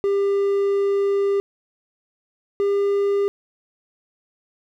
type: tone pair in turn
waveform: triangle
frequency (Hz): 398.5 / 401.3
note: G4 / G4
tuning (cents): +28 / +41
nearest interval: unison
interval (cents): 13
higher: second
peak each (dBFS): -15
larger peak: neither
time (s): 0.04-1.4 / 2.6-3.28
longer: first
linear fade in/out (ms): 0
effects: none